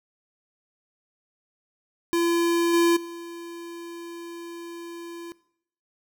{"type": "tone with level steps", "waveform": "square", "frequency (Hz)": 340, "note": "F4", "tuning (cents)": -46, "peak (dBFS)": [-21, -18, -37], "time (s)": [2.13, 5.32], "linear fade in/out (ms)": 0, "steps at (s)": [2.73, 2.96], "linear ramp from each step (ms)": 10, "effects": ["noise-tail reverb RT60 0.7 s tail -20 dB re dry"]}